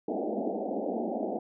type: band-pass noise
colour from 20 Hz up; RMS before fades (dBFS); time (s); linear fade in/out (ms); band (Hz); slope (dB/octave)
pink; -32; 0.08-1.39; 5; 200 to 800; 96
effects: none